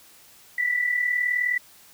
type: tone pair together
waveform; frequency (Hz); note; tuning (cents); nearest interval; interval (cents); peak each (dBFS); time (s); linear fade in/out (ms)
sine; 1936 / 1975.5; B6 / B6; -35 / 0; unison; 35; -28 / -22; 0.58-1.58; 5
effects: white hiss -52 dBFS RMS until 1.93 s